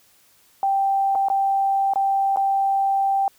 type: tone with dropouts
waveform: sine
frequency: 784 Hz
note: G5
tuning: in tune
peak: -17 dBFS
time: 0.63-3.28 s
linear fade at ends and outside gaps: 1 ms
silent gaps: 1.151-1.155 / 1.285-1.3 / 1.936-1.958 / 2.361-2.371 s
effects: white hiss -57 dBFS RMS until 3.38 s